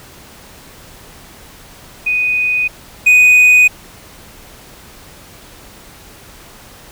sine / triangle tone pair in turn, 2488 / 2488 Hz, D#7 / D#7, -1 / -1 cents, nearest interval unison, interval 0 cents, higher neither, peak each -12 / -3 dBFS, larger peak second, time 2.06-2.68 / 3.06-3.68 s, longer neither, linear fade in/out 10 ms, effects pink hiss -39 dBFS RMS until 6.91 s

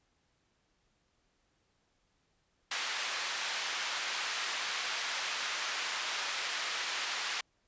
pink band-pass noise, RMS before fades -36 dBFS, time 2.71-7.41 s, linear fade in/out 5 ms, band 1300 to 5600 Hz, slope 12 dB/octave, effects pink hiss -75 dBFS RMS until 7.67 s + resampled to 16000 Hz

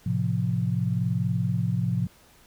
sine chord, F major, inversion first, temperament equal, 110 / 130.81 / 174.61 Hz, A2 / C3 / F3, 0 / 0 / 0 cents, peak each -27 dBFS, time 0.06-2.07 s, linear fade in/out 5 ms, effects pink hiss -56 dBFS RMS until 2.46 s

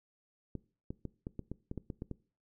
clicks, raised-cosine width 3 ms, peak -26 dBFS, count 11, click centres 0.553 / 0.905 / 1.053 / 1.269 / 1.393 / 1.516 / 1.714 / 1.777 / 1.902 / 2.021 / 2.113 s, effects noise-tail reverb RT60 0.4 s tail -21 dB re dry

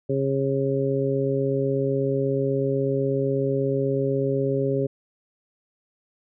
harmonic tone, 136.3 Hz, C#3, 29 cents flat, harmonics 1 / 2 / 3 / 4, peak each -26 / -28 / -24 / -28 dBFS, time 0.09-4.87 s, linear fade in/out 10 ms, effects none

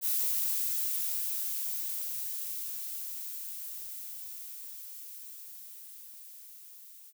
violet noise with level ramp, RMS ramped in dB -29 to -52 dBFS, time 0.01-7.13 s, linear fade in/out 50 ms, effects none

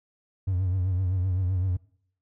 triangle tone with vibrato, 92.5 Hz, F#2, in tune, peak -20 dBFS, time 0.47-1.77 s, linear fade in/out 10 ms, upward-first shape triangle, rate 7.8 Hz, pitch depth 86 cents each way, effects noise-tail reverb RT60 0.7 s tail -26 dB re dry + tanh soft clip ceiling -17 dBFS

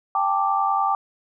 sine chord, G suspended second, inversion none, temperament equal with one note detuned, 789.9 / 880 / 1174.7 Hz, G5 / A5 / D6, +13 / 0 / 0 cents, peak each -22 / -25 / -22 dBFS, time 0.15-0.95 s, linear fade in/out 2 ms, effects none

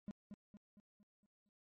triangle tone with echo, 205.4 Hz, G#3, 19 cents flat, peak -40 dBFS, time 0.08-0.11 s, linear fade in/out 0 ms, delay 230 ms, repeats 6, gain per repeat -6 dB, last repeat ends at 1.49 s, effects MP3 32 kbps

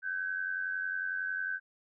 sine tone pair together, 1530 / 1621 Hz, G6 / G#6, -42 / -42 cents, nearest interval minor second, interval 100 cents, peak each -33 / -38 dBFS, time 0.02-1.6 s, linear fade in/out 50 ms, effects none

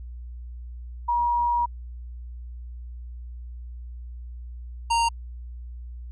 sine / square tone pair in turn, 955 / 928.3 Hz, A#5 / A#5, +42 / -7 cents, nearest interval unison, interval 49 cents, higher first, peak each -20 dBFS, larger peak neither, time 1.08-1.66 / 4.9-5.09 s, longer first, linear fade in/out 10 ms, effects added 60 Hz sine -35 dBFS peak until 6.11 s + resampled to 24000 Hz

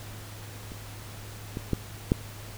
clicks, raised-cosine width 3 ms, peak -27 / -19 / -12 / -8 dBFS, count 4, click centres 0.719 / 1.571 / 1.733 / 2.119 s, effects added 104 Hz sine -42 dBFS peak until 2.57 s + pink hiss -45 dBFS RMS until 2.57 s

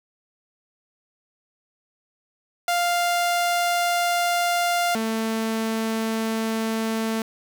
sawtooth tone pair in turn, 698.5 / 222.9 Hz, F5 / A3, 0 / +23 cents, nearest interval octave + minor sixth, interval 1977 cents, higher first, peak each -16 / -19 dBFS, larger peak first, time 2.68-4.95 / 4.95-7.22 s, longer neither, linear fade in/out 2 ms, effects none

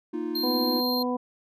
triangle chord, Bb suspended fourth, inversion none, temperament equal, 233.1 / 311.1 / 349.2 Hz, Bb3 / Eb4 / F4, 0 / 0 / 0 cents, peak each -34 / -29 / -30 dBFS, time 0.13-0.81 s, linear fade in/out 10 ms
square tone, 4186 Hz, C8, in tune, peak -28 dBFS, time 0.35-1.03 s, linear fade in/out 5 ms
harmonic tone, 248.4 Hz, B3, 10 cents sharp, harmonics 1 / 2 / 3 / 4, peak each -27 / -30 / -35 / -33 dBFS, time 0.43-1.17 s, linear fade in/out 10 ms
effects none

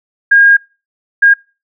sine tone bursts at uneven times, 1624 Hz, G#6, 39 cents flat, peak -3 dBFS, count 2, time 0.31-0.57 / 1.22-1.34 s, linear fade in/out 10 ms, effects noise-tail reverb RT60 0.3 s tail -24 dB re dry

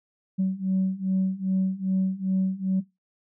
sine beating tone pair, 187.8 / 190.3 Hz, F#3 / F#3, +26 / +49 cents, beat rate 2.5 Hz, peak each -25 / -24 dBFS, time 0.38-2.81 s, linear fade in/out 20 ms, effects noise-tail reverb RT60 0.2 s tail -18 dB re dry + tanh soft clip ceiling -17 dBFS

